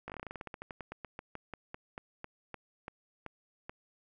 slowing click train, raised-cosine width 0.5 ms, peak -26 dBFS, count 28, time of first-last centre 0.08-3.695 s, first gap 18 ms, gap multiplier 1.13, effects none

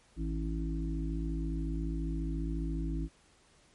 harmonic tone with a mistuned harmonic, 54.4 Hz, A1, 19 cents flat, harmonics 1 / 3 / 5 / 6, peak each -33 / -38 / -40 / -41 dBFS, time 0.16-3.09 s, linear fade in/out 50 ms, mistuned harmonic 3, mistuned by -16 cents, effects pink hiss -64 dBFS RMS until 3.74 s + MP3 48 kbps

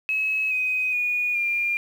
sine tone with pitch steps, 2571 / 2512 / 2455 / 2399 Hz, E7 / D#7 / D#7 / D7, -44 / +16 / -24 / +36 cents, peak -21 dBFS, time 0.09-1.77 s, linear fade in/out 0 ms, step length 420 ms, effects 8-bit

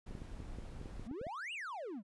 brown noise, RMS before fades -47 dBFS, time 0.06-1.08 s, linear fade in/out 10 ms
clicks, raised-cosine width 3 ms, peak -34 dBFS, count 11, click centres 0.11 / 0.152 / 0.218 / 0.403 / 0.586 / 0.814 / 0.858 / 0.996 / 1.113 / 1.214 / 1.268 s
triangle exponential two-way sweep, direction up then down, 180 to 2960 to 180 Hz, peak -39 dBFS, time 1.04-2.03 s, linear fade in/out 50 ms, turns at 1.53 s
effects resampled to 24000 Hz

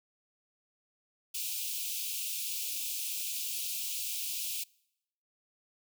white high-pass noise, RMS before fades -36 dBFS, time 1.34-4.64 s, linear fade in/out 10 ms, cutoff 2400 Hz, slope 96 dB/octave, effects noise-tail reverb RT60 0.8 s tail -25 dB re dry

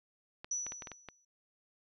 clicks, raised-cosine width 0.3 ms, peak -28 dBFS, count 7, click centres 0.445 / 0.666 / 0.721 / 0.822 / 0.872 / 0.917 / 1.087 s
sine tone with exponential decay, 5920 Hz, F#8, in tune, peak -31 dBFS, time 0.51-1.25 s, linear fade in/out 5 ms, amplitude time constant 160 ms
effects none

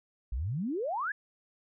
sine exponential sweep, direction up, 51.91 to 1760 Hz, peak -30 dBFS, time 0.32-1.12 s, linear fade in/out 5 ms, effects none

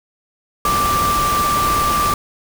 sine tone in noise, 1176 Hz, D6, 2 cents sharp, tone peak -15 dBFS, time 0.65-2.14 s, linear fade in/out 2 ms, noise pink, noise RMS -22 dBFS, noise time 0.65-2.14 s, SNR +4 dB, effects none

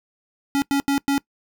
square tone bursts at uneven times, 279.3 Hz, C#4, 13 cents sharp, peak -18 dBFS, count 4, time 0.55-0.62 / 0.71-0.8 / 0.88-0.98 / 1.08-1.18 s, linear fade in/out 0 ms, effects noise-tail reverb RT60 0.1 s tail -22 dB re dry

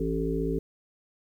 harmonic tone, 55 Hz, A1, in tune, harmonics 1 / 3 / 5 / 7 / 8, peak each -32 / -32 / -32 / -32 / -32 dBFS, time 0-0.59 s, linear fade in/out 5 ms, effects 10-bit

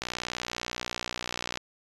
click train, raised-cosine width 0.2 ms, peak -14 dBFS, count 95, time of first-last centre 0.02-1.574 s, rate 60.5 Hz, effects resampled to 24000 Hz

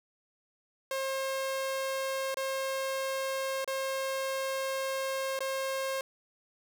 sawtooth tone with dropouts, 535 Hz, C5, 38 cents sharp, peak -27 dBFS, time 0.91-6.01 s, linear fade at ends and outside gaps 2 ms, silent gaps 2.344-2.37 / 3.645-3.676 / 5.391-5.405 s, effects none

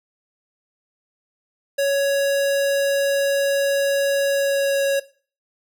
square tone with pitch glide, 557 to 553.5 Hz, C#5 to C#5, +8 to -3 cents, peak -18 dBFS, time 1.78-5 s, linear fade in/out 10 ms, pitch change -11 cents, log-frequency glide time 4.28-4.84 s, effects noise-tail reverb RT60 0.4 s tail -18 dB re dry

